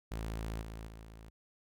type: tone with level steps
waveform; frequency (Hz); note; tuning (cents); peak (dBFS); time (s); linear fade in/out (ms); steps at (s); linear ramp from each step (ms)
sawtooth; 55; A1; 0; -33 / -39 / -44 / -46; 0.11-1.3; 10; 0.61 / 0.87 / 1.03; 10
effects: none